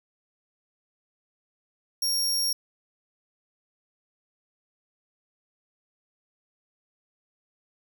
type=tone; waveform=sawtooth; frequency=5570 Hz; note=F8; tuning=5 cents flat; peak=-21 dBFS; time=2.02-2.53 s; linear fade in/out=5 ms; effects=none